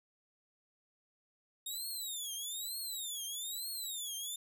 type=tone with vibrato; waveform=15% pulse; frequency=3700 Hz; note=A#7; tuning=14 cents flat; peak=-32 dBFS; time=1.66-4.36 s; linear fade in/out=5 ms; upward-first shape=triangle; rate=1.1 Hz; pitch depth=280 cents each way; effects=none